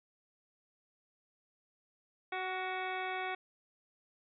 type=harmonic tone with a mistuned harmonic; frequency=373.2 Hz; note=F#4; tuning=15 cents sharp; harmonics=1 / 2 / 3 / 4 / 5 / 6 / 7 / 9 / 10; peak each=-43 / -39 / -45 / -44 / -45 / -43 / -50 / -51 / -57 dBFS; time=2.32-3.35 s; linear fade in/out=5 ms; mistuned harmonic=4; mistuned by=-27 cents; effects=none